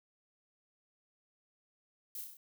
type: noise with echo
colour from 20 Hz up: violet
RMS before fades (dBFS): -43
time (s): 2.15-2.21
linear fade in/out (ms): 2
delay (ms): 32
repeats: 5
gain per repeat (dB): -3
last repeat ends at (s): 2.37
effects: none